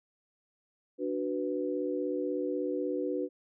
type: chord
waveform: sine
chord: B minor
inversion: first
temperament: equal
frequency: 293.7 / 370 / 493.9 Hz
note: D4 / F#4 / B4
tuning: 0 / 0 / 0 cents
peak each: -34 dBFS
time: 0.98-3.29 s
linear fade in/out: 50 ms
effects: none